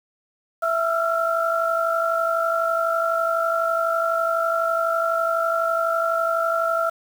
sine tone cluster, 661 / 1325 / 1377 Hz, E5 / E6 / F6, +5 / +9 / -25 cents, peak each -22 / -25 / -24 dBFS, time 0.62-6.9 s, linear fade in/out 10 ms, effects 7-bit

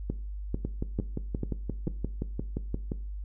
two click trains, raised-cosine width 3 ms, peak -18 / -17 dBFS, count 14 / 5, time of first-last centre 0.65-2.919 / 0.1-1.878 s, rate 5.73 / 2.25 Hz, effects noise-tail reverb RT60 0.4 s tail -17 dB re dry + added 50 Hz sine -34 dBFS peak until 3.24 s

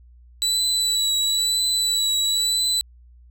30% pulse tone with vibrato, 3951 Hz, B7, in tune, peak -16 dBFS, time 0.42-2.81 s, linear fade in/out 0 ms, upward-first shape triangle, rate 1 Hz, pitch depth 29 cents each way, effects added 60 Hz sine -46 dBFS peak until 3.3 s

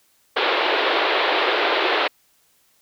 pink band-pass noise, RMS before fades -20 dBFS, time 0.36-2.08 s, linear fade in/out 10 ms, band 350 to 4000 Hz, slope 48 dB/octave, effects white hiss -61 dBFS RMS until 2.81 s

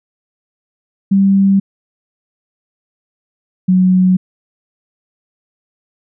sine tone pair in turn, 195.6 / 184.62 Hz, G3 / F#3, -4 / -4 cents, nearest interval minor second, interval 100 cents, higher first, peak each -7 dBFS, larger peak neither, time 1.11-1.6 / 3.68-4.17 s, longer neither, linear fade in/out 10 ms, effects none

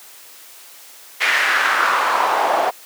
pink noise with band-pass filter sweep, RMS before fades -17 dBFS, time 1.2-2.71 s, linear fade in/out 20 ms, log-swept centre 2100 to 720 Hz, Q 2.6, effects white hiss -42 dBFS RMS until 2.85 s + high-pass 400 Hz 12 dB/octave

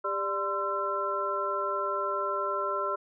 sine tone cluster, 398.1 / 589 / 1033 / 1344 Hz, G4 / D5 / C6 / E6, +27 / +5 / -22 / +33 cents, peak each -35 / -34 / -33 / -31 dBFS, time 0.04-2.96 s, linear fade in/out 10 ms, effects none

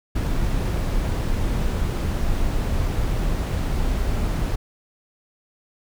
brown noise, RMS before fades -22 dBFS, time 0.15-4.56 s, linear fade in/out 10 ms, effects none

